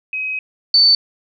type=tone pair in turn; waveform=sine; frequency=2534 / 4527 Hz; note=D#7 / C#8; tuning=+31 / +36 cents; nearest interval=minor seventh; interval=1005 cents; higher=second; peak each=-20 / -8 dBFS; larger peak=second; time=0.13-0.39 / 0.74-0.95 s; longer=first; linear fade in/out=2 ms; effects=none